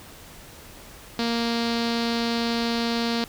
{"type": "tone with low-pass filter", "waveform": "sawtooth", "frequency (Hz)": 233.1, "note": "A#3", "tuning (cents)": 0, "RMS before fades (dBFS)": -25, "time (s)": [1.19, 3.24], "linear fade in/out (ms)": 0, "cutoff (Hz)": 4400, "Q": 4, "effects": ["pink hiss -45 dBFS RMS until 3.28 s"]}